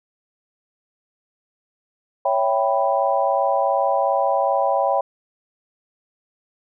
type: chord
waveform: sine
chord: C# half-diminished seventh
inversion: none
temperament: equal with one note detuned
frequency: 556.6 / 659.3 / 784 / 987.8 Hz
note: C#5 / E5 / G5 / B5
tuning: +7 / 0 / 0 / 0 cents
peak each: -21 / -23 / -21 / -24 dBFS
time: 2.25-5.01 s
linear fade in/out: 5 ms
effects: none